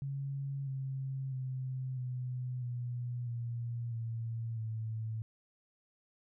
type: tone with pitch steps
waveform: sine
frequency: 138.1 / 133.86 / 129.75 / 125.76 / 121.9 / 118.16 / 114.53 / 111.01 Hz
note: C#3 / C3 / C3 / B2 / B2 / A#2 / A#2 / A2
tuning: -6 / +40 / -14 / +32 / -22 / +24 / -30 / +16 cents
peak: -35 dBFS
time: 0.02-5.22 s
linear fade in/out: 0 ms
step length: 650 ms
effects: none

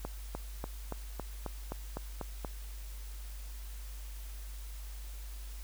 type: accelerating click train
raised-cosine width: 1 ms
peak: -23 dBFS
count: 10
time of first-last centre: 0.05-2.448 s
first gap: 300 ms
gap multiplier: 0.97
effects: added 50 Hz sine -41 dBFS peak until 5.63 s + white hiss -54 dBFS RMS until 5.63 s

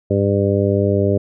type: harmonic tone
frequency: 99.8 Hz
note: G2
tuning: 32 cents sharp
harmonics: 1 / 2 / 3 / 4 / 5 / 6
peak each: -18 / -21 / -23 / -19 / -22 / -22 dBFS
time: 0.1-1.18 s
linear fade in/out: 10 ms
effects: none

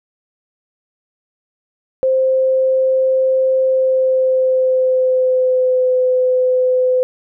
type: tone with pitch glide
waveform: sine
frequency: 523.3 to 508.1 Hz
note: C5 to B4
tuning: 0 to +49 cents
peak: -11 dBFS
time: 2.03-7.03 s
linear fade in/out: 0 ms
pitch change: -51 cents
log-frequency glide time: 3.62-5.94 s
effects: none

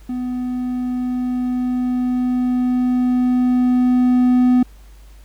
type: tone with level ramp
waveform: triangle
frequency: 249.9 Hz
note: B3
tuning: 21 cents sharp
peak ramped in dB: -19 to -8 dBFS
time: 0.09-4.63 s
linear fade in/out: 5 ms
effects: added 50 Hz sine -40 dBFS peak until 5.24 s + pink hiss -53 dBFS RMS until 5.24 s

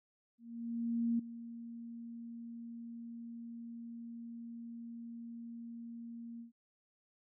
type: tone with ADSR envelope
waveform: sine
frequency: 233.1 Hz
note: A#3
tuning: in tune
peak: -29 dBFS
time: 0.38-6.52 s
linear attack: 810 ms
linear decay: 7 ms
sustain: -15 dB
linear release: 120 ms
effects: none

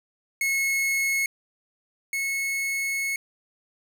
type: tone pair in turn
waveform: 45% pulse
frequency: 2181 / 2190 Hz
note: C#7 / C#7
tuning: -29 / -22 cents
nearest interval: unison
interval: 7 cents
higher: second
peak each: -22 / -25 dBFS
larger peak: first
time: 0.41-1.26 / 2.13-3.16 s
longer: second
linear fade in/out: 2 ms
effects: none

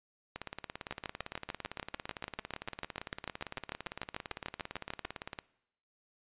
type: two click trains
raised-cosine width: 0.3 ms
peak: -20 / -23 dBFS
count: 29 / 90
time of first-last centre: 0.91-5.052 / 0.36-5.388 s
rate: 6.76 / 17.7 Hz
effects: noise-tail reverb RT60 0.8 s tail -21 dB re dry + resampled to 8000 Hz

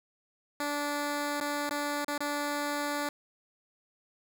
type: tone with dropouts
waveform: 10% pulse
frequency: 290.8 Hz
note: D4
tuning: 17 cents flat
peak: -22 dBFS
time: 0.6-3.09 s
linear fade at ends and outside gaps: 2 ms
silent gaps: 1.402-1.41 / 1.694-1.709 / 2.046-2.081 / 2.179-2.205 s
effects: none

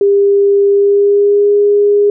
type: tone with pitch glide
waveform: sine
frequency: 400.8 to 409.7 Hz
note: G4 to G#4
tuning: +38 to -24 cents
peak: -6 dBFS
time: 0.01-2.1 s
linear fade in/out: 2 ms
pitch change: +38 cents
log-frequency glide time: 0.69-1.53 s
effects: none

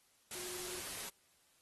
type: tone in noise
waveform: sine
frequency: 360.5 Hz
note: F#4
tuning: 45 cents flat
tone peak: -50 dBFS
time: 0.35-0.8 s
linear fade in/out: 2 ms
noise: white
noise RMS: -44 dBFS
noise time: 0.31-1.09 s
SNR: -9 dB
effects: white hiss -71 dBFS RMS until 1.61 s + AAC 32 kbps

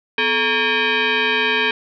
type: tone with frequency modulation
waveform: sine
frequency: 434.2 Hz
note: A4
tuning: 23 cents flat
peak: -15 dBFS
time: 0.18-1.71 s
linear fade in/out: 2 ms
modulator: 686 Hz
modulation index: 4.3
effects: none

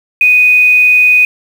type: tone with quantisation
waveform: sine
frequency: 2489 Hz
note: D#7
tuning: in tune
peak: -4 dBFS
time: 0.21-1.25 s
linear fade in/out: 2 ms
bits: 5
effects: none

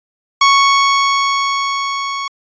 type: tone with level ramp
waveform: sawtooth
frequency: 1108.7 Hz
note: C#6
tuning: in tune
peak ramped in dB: -3 to -16 dBFS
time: 0.41-2.28 s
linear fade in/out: 5 ms
effects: resampled to 16000 Hz

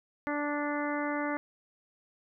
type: harmonic tone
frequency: 292.6 Hz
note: D4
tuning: 6 cents flat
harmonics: 1 / 2 / 3 / 4 / 5 / 6 / 7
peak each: -33 / -36 / -38 / -39 / -40 / -41 / -41 dBFS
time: 0.27-1.37 s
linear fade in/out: 0 ms
effects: none

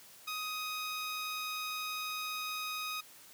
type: tone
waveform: 15% pulse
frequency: 1253 Hz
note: D#6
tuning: 12 cents sharp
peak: -30 dBFS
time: 0.27-3.01 s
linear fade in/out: 10 ms
effects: white hiss -56 dBFS RMS until 3.33 s + high-pass 80 Hz 12 dB/octave

